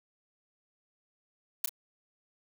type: noise with echo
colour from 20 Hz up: blue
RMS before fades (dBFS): -28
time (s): 1.64-1.66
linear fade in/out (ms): 5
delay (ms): 33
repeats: 1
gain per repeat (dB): -8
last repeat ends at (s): 1.693
effects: none